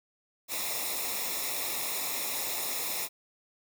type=noise with comb filter; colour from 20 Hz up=white; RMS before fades=-33 dBFS; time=0.48-3.09 s; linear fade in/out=50 ms; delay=0.65 ms; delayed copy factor=-0.75; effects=none